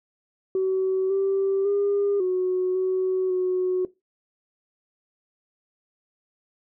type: tone with pitch steps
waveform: sine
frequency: 378.4 / 389.6 / 403.5 / 368 / 373.5 / 367.6 Hz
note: F#4 / G4 / G#4 / F#4 / F#4 / F#4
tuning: +39 / -11 / -50 / -9 / +16 / -11 cents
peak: -19 dBFS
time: 0.55-3.85 s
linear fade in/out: 2 ms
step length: 550 ms
effects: noise-tail reverb RT60 0.2 s tail -18 dB re dry + tanh soft clip ceiling -16 dBFS